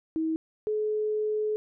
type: tone pair in turn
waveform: sine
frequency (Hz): 320 / 427.1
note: D#4 / G#4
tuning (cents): +49 / +48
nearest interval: perfect fourth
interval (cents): 499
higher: second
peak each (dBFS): -25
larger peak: neither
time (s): 0.16-0.36 / 0.67-1.56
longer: second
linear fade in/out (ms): 0
effects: none